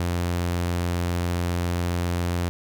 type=tone; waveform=sawtooth; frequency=87.31 Hz; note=F2; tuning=in tune; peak=-19 dBFS; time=0-2.49 s; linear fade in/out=0 ms; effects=none